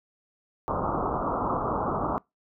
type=low-pass noise; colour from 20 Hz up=white; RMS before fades=-28 dBFS; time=0.68-2.18 s; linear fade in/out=0 ms; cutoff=1300 Hz; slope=96 dB/octave; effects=noise-tail reverb RT60 0.2 s tail -25 dB re dry